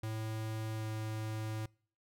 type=tone with pitch glide; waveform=square; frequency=110 to 109.24 Hz; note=A2 to A2; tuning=0 to -12 cents; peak=-37 dBFS; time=0.03-1.66 s; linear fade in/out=5 ms; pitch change=-12 cents; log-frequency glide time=0.75-0.85 s; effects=noise-tail reverb RT60 0.5 s tail -26 dB re dry